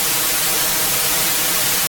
white noise with comb filter, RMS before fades -17 dBFS, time 0-1.87 s, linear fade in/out 0 ms, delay 6.3 ms, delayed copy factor +0.85, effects AAC 64 kbps

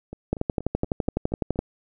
two click trains, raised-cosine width 2 ms, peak -22 / -9 dBFS, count 7 / 16, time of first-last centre 0.13-1.559 / 0.33-1.591 s, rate 4.2 / 11.9 Hz, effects none

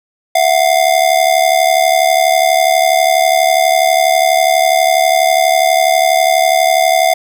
square ring-modulated tone, 701 Hz, F5, 6 cents sharp, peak -6 dBFS, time 0.35-7.14 s, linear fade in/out 5 ms, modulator 36.1 Hz, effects none

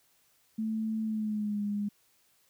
sine tone with pitch glide, 220 to 205.3 Hz, A3 to G#3, 0 to -20 cents, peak -29 dBFS, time 0.58-1.89 s, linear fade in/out 10 ms, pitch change -120 cents, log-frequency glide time 1.03-1.62 s, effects white hiss -68 dBFS RMS until 2.49 s

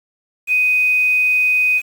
sine tone with quantisation, 2500 Hz, D#7, 8 cents sharp, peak -12 dBFS, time 0.47-1.82 s, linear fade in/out 50 ms, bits 6, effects AAC 64 kbps

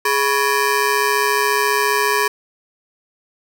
20% pulse ring-modulated tone, 698.5 Hz, F5, in tune, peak -7 dBFS, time 0.05-2.28 s, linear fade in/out 5 ms, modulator 282 Hz, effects none

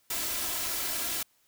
white noise with comb filter, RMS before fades -32 dBFS, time 0.1-1.23 s, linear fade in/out 5 ms, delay 3 ms, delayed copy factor +0.55, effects white hiss -68 dBFS RMS until 1.47 s

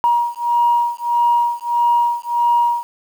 sine beating tone pair, 950 / 951.6 Hz, A#5 / A#5, +33 / +35 cents, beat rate 1.6 Hz, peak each -16 dBFS, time 0.04-2.83 s, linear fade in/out 0 ms, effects tanh soft clip ceiling -6 dBFS + 7-bit

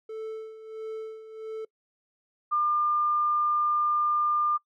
triangle tone with tremolo, 440 Hz, A4, in tune, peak -30 dBFS, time 0.09-1.65 s, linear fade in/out 5 ms, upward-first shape sine, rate 1.5 Hz, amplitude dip 70%
sine tone, 1200 Hz, D6, 37 cents sharp, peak -22 dBFS, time 2.51-4.58 s, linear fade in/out 20 ms
effects noise-tail reverb RT60 0.1 s tail -25 dB re dry

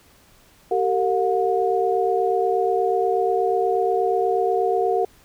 sine tone cluster, 385.9 / 454.2 / 722 Hz, G4 / A#4 / F#5, -27 / -45 / -43 cents, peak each -22 dBFS, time 0.71-5.05 s, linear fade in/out 5 ms, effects pink hiss -54 dBFS RMS until 5.24 s

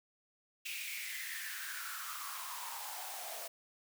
white noise with high-pass filter sweep, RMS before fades -43 dBFS, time 0.65-3.48 s, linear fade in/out 10 ms, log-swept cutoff 2600 to 620 Hz, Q 6.5, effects none

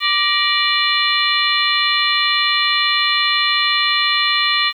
harmonic tone with a mistuned harmonic, 587.3 Hz, D5, in tune, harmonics 2 / 3 / 4 / 5 / 6 / 7, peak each -21 / -21 / -21 / -21 / -21 / -21 dBFS, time 0-4.73 s, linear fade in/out 50 ms, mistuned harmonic 3, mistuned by +120 cents, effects 8-bit

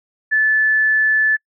sine tone, 1740 Hz, A6, 20 cents flat, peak -12 dBFS, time 0.31-1.37 s, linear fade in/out 20 ms, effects noise-tail reverb RT60 0.1 s tail -26 dB re dry

